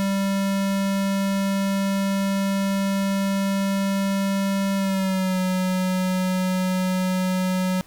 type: tone with pitch glide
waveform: square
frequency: 196 to 185 Hz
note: G3 to F#3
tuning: 0 to 0 cents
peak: -21 dBFS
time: 0-7.81 s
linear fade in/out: 0 ms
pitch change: -100 cents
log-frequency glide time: 4.76-5.38 s
effects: pink hiss -52 dBFS RMS until 7.86 s